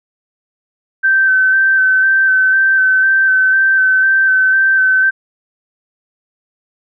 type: tone with vibrato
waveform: sine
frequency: 1543 Hz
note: G6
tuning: 28 cents flat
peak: -8 dBFS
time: 1.03-5.11 s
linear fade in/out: 20 ms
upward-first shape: square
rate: 2 Hz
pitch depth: 17 cents each way
effects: none